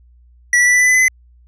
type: tone with pitch steps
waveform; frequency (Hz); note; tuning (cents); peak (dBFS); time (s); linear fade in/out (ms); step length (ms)
square; 1944 / 1956.4 / 1968.9 / 1981.4 / 1994 / 2007 / 2020 / 2032; B6 / B6 / B6 / B6 / B6 / B6 / B6 / B6; -28 / -17 / -6 / +5 / +16 / +27 / +39 / +49; -10; 0.53-1.082; 2; 69
effects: added 60 Hz sine -45 dBFS peak until 1.47 s + resampled to 22050 Hz